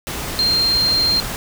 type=tone in noise; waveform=sine; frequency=4186 Hz; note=C8; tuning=in tune; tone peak=-14 dBFS; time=0.39-1.2 s; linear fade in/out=0 ms; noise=pink; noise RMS=-26 dBFS; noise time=0.07-1.36 s; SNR=+9 dB; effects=none